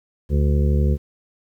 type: harmonic tone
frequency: 72.3 Hz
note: D2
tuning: 27 cents flat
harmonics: 1 / 2 / 3 / 5 / 6 / 7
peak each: -16 / -22 / -26 / -30 / -32 / -33 dBFS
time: 0.29-0.98 s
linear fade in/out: 50 ms
effects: 9-bit